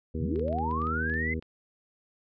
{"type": "harmonic tone", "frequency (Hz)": 79.9, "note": "D#2", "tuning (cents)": 47, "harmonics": [1, 2, 3, 4, 5, 6], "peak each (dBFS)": [-32, -39, -35, -42, -40, -41], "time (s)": [0.14, 1.4], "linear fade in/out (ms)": 10}
{"type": "linear sweep", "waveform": "sine", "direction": "up", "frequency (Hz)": [91.1, 2083], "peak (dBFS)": -29, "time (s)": [0.2, 1.34], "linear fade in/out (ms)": 5}
{"type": "clicks", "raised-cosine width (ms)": 0.3, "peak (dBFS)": -35, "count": 11, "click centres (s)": [0.359, 0.395, 0.482, 0.528, 0.586, 0.712, 0.818, 0.87, 1.098, 1.14, 1.425]}
{"effects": []}